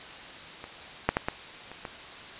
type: clicks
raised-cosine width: 0.5 ms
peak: -24 / -6 / -9 / -12 / -28 / -20 dBFS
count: 6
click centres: 0.641 / 1.09 / 1.169 / 1.285 / 1.716 / 1.852 s
effects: white hiss -43 dBFS RMS until 2.39 s + resampled to 8000 Hz